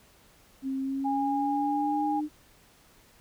sine tone with pitch glide, 267.3 to 301.8 Hz, C4 to D4, +37 to +47 cents, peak -28 dBFS, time 0.62-2.29 s, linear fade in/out 50 ms, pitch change +210 cents, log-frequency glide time 0.81-2.06 s
sine tone, 819 Hz, G#5, 24 cents flat, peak -27 dBFS, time 1.04-2.21 s, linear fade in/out 20 ms
effects pink hiss -59 dBFS RMS until 3.2 s

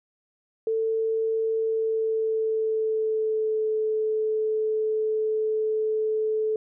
sine tone with pitch glide, 445.6 to 434.4 Hz, A4 to A4, +22 to -22 cents, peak -22 dBFS, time 0.67-6.56 s, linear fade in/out 2 ms, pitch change -44 cents, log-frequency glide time 1.6-3.7 s, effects none

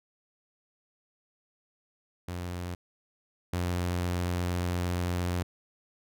sawtooth tone pair in turn, 88.6 / 88.6 Hz, F2 / F2, +25 / +25 cents, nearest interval unison, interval 0 cents, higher neither, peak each -30 / -24 dBFS, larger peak second, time 2.28-2.75 / 3.53-5.43 s, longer second, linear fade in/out 5 ms, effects none

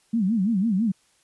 sine tone with vibrato, 207.7 Hz, G#3, in tune, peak -19 dBFS, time 0.13-0.92 s, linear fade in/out 10 ms, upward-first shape sine, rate 6 Hz, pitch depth 220 cents each way, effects white hiss -63 dBFS RMS until 1.23 s + resampled to 24000 Hz

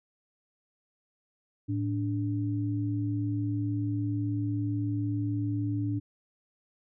sine tone pair together, 109.15 / 291.2 Hz, A2 / D4, -13 / -15 cents, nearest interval octave + perfect fourth, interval 1698 cents, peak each -29 / -31 dBFS, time 1.68-6 s, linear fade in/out 20 ms, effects none

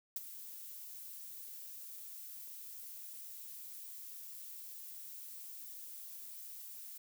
violet noise with ADSR envelope, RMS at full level -36 dBFS, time 0.16-6.98 s, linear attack 4 ms, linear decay 24 ms, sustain -13 dB, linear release 7 ms, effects none

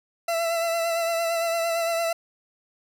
40% pulse tone with vibrato, 669 Hz, E5, 25 cents sharp, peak -22 dBFS, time 0.28-2.13 s, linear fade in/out 5 ms, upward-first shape sine, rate 8.8 Hz, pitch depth 26 cents each way, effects none

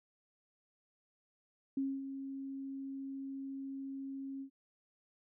sine tone with ADSR envelope, 271.4 Hz, C#4, 36 cents flat, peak -31 dBFS, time 1.77-4.5 s, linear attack 4 ms, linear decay 240 ms, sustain -9 dB, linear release 87 ms, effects none

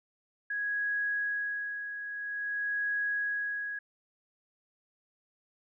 sine tone with tremolo, 1661.2 Hz, G#6, in tune, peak -28 dBFS, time 0.5-3.79 s, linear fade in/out 5 ms, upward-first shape sine, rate 0.5 Hz, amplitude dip 60%, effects none

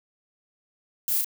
violet noise with echo, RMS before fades -26 dBFS, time 1.08-1.21 s, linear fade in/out 0 ms, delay 35 ms, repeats 1, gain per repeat -2 dB, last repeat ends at 1.245 s, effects none

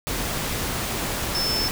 sine tone in noise, 5280 Hz, E8, 2 cents sharp, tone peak -23 dBFS, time 1.35-1.68 s, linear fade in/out 0 ms, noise pink, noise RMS -27 dBFS, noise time 0.07-1.71 s, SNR +1 dB, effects none

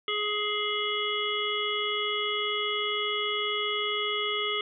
harmonic tone, 419 Hz, G#4, 15 cents sharp, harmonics 1 / 3 / 5 / 7 / 8, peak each -33 / -33 / -33 / -33 / -33 dBFS, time 0.08-4.61 s, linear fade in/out 2 ms, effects none

